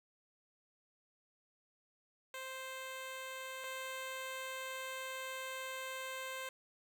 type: tone pair in turn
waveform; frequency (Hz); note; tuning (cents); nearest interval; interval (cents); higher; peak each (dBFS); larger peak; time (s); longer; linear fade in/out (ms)
10% pulse; 523.3 / 523.3; C5 / C5; 0 / 0; unison; 0; neither; -35 / -33; second; 2.34-3.64 / 3.64-6.49; second; 2
effects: none

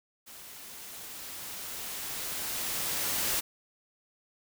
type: noise with level ramp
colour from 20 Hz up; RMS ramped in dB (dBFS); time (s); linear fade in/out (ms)
white; -48 to -29; 0.26-3.41; 20
effects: none

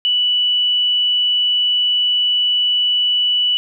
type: tone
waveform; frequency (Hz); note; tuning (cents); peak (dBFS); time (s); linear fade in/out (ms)
sine; 2960; F#7; 0; -13; 0.05-3.57; 0
effects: none

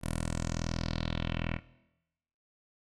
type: tone with low-pass filter sweep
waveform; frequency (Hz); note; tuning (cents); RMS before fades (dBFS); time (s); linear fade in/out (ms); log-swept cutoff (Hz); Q
10% pulse; 41.2; E1; 0; -34; 0.01-1.6; 50; 11000 to 2300; 3.6
effects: noise-tail reverb RT60 0.9 s tail -18 dB re dry

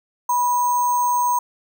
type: tone with sample-and-hold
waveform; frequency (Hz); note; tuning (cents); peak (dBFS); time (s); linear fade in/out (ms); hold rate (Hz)
sine; 979; B5; -15; -16; 0.29-1.39; 5; 7350
effects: none

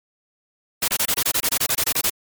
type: noise bursts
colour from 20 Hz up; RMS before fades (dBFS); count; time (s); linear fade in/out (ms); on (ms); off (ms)
white; -20; 15; 0.82-2.099; 5; 61; 26
effects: MP3 96 kbps

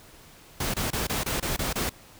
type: noise bursts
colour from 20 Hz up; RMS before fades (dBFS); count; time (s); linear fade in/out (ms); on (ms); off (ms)
pink; -28; 8; 0.6-1.895; 5; 140; 25
effects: pink hiss -51 dBFS RMS until 2.19 s

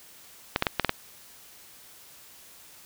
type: clicks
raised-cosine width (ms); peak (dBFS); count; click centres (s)
0.3; -6; 6; 0.561 / 0.624 / 0.668 / 0.797 / 0.847 / 0.894
effects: white hiss -51 dBFS RMS until 2.85 s

